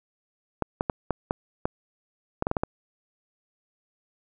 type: clicks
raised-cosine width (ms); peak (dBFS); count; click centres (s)
1; -10; 11; 0.623 / 0.809 / 0.898 / 1.107 / 1.309 / 1.655 / 2.424 / 2.469 / 2.514 / 2.568 / 2.635
effects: none